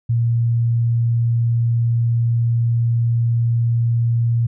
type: tone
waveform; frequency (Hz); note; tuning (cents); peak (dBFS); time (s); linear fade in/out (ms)
sine; 117.1; A#2; +8; -14; 0.09-4.47; 10
effects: none